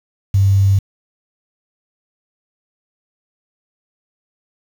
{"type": "tone with quantisation", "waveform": "sine", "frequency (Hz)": 98, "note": "G2", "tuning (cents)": 0, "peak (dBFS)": -9, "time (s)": [0.34, 0.79], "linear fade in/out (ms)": 5, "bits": 6, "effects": []}